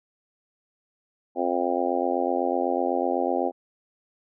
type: harmonic tone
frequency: 88 Hz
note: F2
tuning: 14 cents sharp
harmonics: 3 / 4 / 5 / 6 / 7 / 8 / 9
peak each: -30 / -29 / -33 / -29 / -31 / -30 / -29 dBFS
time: 1.35-3.52 s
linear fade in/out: 50 ms
effects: none